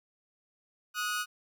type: tone pair together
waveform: sawtooth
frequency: 1252 / 1461 Hz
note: D#6 / F#6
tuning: +10 / -22 cents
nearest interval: minor third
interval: 268 cents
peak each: -31 / -29 dBFS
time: 0.94-1.26 s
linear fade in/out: 50 ms
effects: none